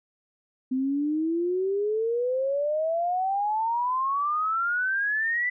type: exponential sweep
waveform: sine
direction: up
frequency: 254.8 to 2000 Hz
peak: -23 dBFS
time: 0.71-5.5 s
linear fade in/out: 10 ms
effects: none